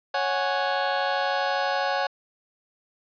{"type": "chord", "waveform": "30% pulse", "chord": "C# suspended fourth", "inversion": "none", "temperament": "just", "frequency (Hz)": [554.4, 739.2, 831.5], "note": ["C#5", "F#5", "G#5"], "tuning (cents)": [0, -2, 2], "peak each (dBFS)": -25, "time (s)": [0.14, 2.07], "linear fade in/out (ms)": 5, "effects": ["resampled to 11025 Hz", "9-bit"]}